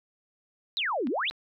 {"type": "exponential two-way sweep", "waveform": "sine", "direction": "down then up", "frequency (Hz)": [4167, 223.7, 4167], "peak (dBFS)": -26, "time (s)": [0.77, 1.3], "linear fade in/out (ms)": 0, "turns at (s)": 1.08}
{"type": "clicks", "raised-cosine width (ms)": 0.3, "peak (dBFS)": -28, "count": 2, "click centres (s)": [1.071, 1.31]}
{"effects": []}